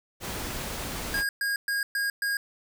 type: noise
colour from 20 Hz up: pink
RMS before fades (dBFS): -34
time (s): 0.2-1.24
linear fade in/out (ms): 50
type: tone bursts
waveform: square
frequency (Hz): 1630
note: G#6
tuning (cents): -33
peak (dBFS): -26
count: 5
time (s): 1.14-2.37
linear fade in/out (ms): 2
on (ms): 150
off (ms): 120
effects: none